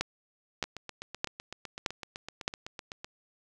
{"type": "two click trains", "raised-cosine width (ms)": 0.2, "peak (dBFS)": [-22, -11], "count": [20, 5], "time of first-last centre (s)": [[0.64, 3.045], [0.01, 2.479]], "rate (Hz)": [7.9, 1.62], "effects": []}